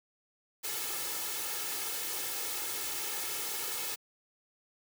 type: noise with comb filter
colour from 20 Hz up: white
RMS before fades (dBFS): -36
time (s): 0.63-3.96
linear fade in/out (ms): 20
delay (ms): 2.3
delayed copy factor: +0.75
effects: high-pass 150 Hz 12 dB/octave